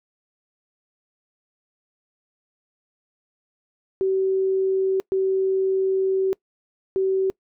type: tone bursts at uneven times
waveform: sine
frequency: 382.1 Hz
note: G4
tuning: 44 cents flat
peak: -18 dBFS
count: 3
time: 4.01-5 / 5.12-6.33 / 6.96-7.3 s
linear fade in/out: 0 ms
effects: noise-tail reverb RT60 0.1 s tail -24 dB re dry